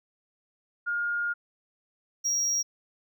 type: tone pair in turn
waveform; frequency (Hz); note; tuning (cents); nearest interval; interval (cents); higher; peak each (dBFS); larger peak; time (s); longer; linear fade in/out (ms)
sine / triangle; 1419 / 5651; F6 / F8; +27 / +20; 2 octaves; 2393; second; -26 / -23; second; 0.86-1.34 / 2.24-2.63; first; 20
effects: none